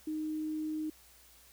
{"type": "tone", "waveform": "sine", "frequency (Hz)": 310, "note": "D#4", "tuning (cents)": -6, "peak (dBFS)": -33, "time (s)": [0.07, 0.9], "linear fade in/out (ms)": 5, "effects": ["added 60 Hz sine -66 dBFS peak until 1.52 s", "white hiss -60 dBFS RMS until 1.52 s"]}